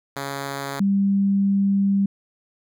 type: tone pair in turn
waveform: 5% pulse / sine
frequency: 139 / 197.71 Hz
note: C#3 / G3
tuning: +5 / +15 cents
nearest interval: tritone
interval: 610 cents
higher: second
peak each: -16 dBFS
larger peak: neither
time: 0.16-0.8 / 0.8-2.06 s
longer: second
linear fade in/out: 5 ms
effects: none